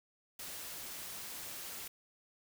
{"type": "noise", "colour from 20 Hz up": "white", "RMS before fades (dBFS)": -45, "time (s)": [0.39, 1.88], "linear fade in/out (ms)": 5, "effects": []}